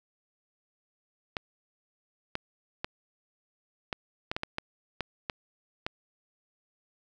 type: clicks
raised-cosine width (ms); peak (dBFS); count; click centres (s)
0.3; -15; 11; 1.368 / 2.354 / 2.845 / 3.928 / 4.315 / 4.365 / 4.434 / 4.584 / 5.007 / 5.298 / 5.865
effects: none